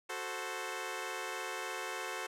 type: chord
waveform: 10% pulse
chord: F# diminished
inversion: none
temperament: equal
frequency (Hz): 370 / 440 / 523.3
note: F#4 / A4 / C5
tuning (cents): 0 / 0 / 0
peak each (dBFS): -34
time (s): 0.09-2.27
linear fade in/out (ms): 10
effects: low-pass 12000 Hz 12 dB/octave